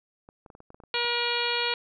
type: clicks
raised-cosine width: 1 ms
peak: -34 dBFS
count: 11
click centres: 0.289 / 0.462 / 0.502 / 0.551 / 0.604 / 0.704 / 0.745 / 0.802 / 0.837 / 0.944 / 1.048 s
type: harmonic tone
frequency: 477.6 Hz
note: A#4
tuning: 42 cents sharp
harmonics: 1 / 2 / 3 / 4 / 5 / 6 / 7 / 8 / 9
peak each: -33 / -33 / -34 / -37 / -32 / -33 / -35 / -36 / -33 dBFS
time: 0.94-1.74 s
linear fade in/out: 2 ms
effects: none

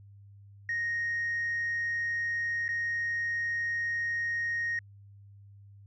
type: tone with dropouts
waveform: sine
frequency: 1866 Hz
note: A#6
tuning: 1 cent sharp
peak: -27 dBFS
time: 0.69-4.79 s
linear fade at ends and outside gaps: 2 ms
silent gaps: 2.681-2.689 s
effects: tanh soft clip ceiling -26 dBFS + added 100 Hz sine -50 dBFS peak until 5.86 s

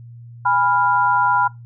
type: chord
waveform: sine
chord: F diminished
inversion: first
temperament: equal with one note detuned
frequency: 822 / 987.8 / 1396.9 Hz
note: Ab5 / Cb6 / F6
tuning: -18 / 0 / 0 cents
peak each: -21 / -16 / -20 dBFS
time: 0.45-1.48 s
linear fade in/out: 10 ms
effects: noise-tail reverb RT60 0.2 s tail -22 dB re dry + added 118 Hz sine -36 dBFS peak until 1.65 s

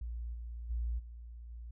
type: tone with level steps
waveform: sine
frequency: 58.27 Hz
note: A#1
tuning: in tune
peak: -37 / -40 / -32 / -45 / -43 dBFS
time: 0.01-1.71 s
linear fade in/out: 5 ms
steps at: 0.33 / 0.69 / 0.98 / 1.49 s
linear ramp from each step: 20 ms
effects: none

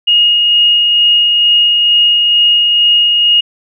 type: tone with tremolo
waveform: sine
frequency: 2865 Hz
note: F7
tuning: 44 cents sharp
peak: -5 dBFS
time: 0.07-3.41 s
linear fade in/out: 10 ms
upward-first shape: sine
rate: 2.2 Hz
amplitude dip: 25%
effects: none

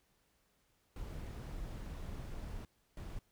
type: noise bursts at uneven times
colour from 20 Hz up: brown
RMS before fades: -44 dBFS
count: 2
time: 0.96-2.65 / 2.97-3.19 s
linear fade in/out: 2 ms
effects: pink hiss -75 dBFS RMS until 3.31 s

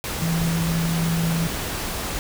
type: tone in noise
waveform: sine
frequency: 165.9 Hz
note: E3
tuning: 11 cents sharp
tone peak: -20 dBFS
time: 0.22-1.47 s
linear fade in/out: 0 ms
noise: pink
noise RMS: -28 dBFS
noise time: 0.04-2.19 s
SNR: +5 dB
effects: none

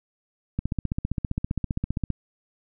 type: click train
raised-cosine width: 5 ms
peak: -13 dBFS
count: 24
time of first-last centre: 0.59-2.103 s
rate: 15.2 Hz
effects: none

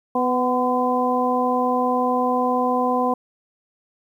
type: harmonic tone with a mistuned harmonic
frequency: 249.5 Hz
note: B3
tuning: 18 cents sharp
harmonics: 1 / 2 / 3 / 4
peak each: -23 / -23 / -23 / -23 dBFS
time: 0.15-3.14 s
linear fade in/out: 5 ms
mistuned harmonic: 4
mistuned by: +33 cents
effects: 9-bit

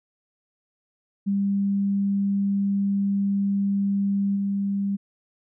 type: tone with level steps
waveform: sine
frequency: 198.8 Hz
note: G3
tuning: 25 cents sharp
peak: -20 / -22 dBFS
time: 1.26-4.97 s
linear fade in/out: 20 ms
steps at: 4.35 s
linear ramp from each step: 20 ms
effects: none

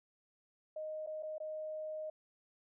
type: tone with dropouts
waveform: sine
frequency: 621 Hz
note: D#5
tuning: 3 cents flat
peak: -39 dBFS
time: 0.76-2.1 s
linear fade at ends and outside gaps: 5 ms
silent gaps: 1.064-1.071 / 1.226-1.231 / 1.382-1.401 s
effects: none

